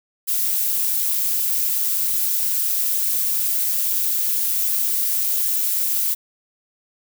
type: noise with amplitude modulation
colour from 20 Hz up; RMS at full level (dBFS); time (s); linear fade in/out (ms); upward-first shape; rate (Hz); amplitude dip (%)
violet; -18; 0.27-6.15; 20; sine; 196; 60
effects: none